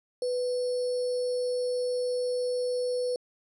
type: tone with sample-and-hold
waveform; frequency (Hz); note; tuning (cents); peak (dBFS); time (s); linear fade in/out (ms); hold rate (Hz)
sine; 496.9; B4; +11; -26; 0.22-3.16; 2; 4900
effects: resampled to 24000 Hz